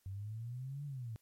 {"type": "exponential two-way sweep", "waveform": "sine", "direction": "up then down", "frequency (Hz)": [93.9, 146.8, 107.8], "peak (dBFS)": -40, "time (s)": [0.06, 1.16], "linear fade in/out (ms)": 0, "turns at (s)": 0.85, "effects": ["white hiss -75 dBFS RMS until 1.21 s", "MP3 64 kbps"]}